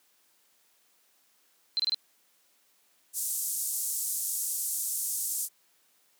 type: tone bursts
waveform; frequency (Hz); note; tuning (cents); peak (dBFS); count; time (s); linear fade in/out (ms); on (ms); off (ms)
sine; 4100; C8; -36; -24; 4; 1.77-1.945; 0; 25; 25
type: band-pass noise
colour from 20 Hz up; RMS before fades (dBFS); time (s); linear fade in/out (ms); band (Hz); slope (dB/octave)
pink; -32; 3.13-5.49; 50; 7400 to 14000; 24
effects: white hiss -67 dBFS RMS until 6.19 s + high-pass 200 Hz 12 dB/octave